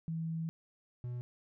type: tone pair in turn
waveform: sine / triangle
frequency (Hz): 162.9 / 122.47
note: E3 / B2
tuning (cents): -20 / -14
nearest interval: perfect fourth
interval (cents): 494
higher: first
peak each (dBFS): -34 / -35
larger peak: first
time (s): 0.08-0.49 / 1.04-1.21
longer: first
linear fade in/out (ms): 0
effects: none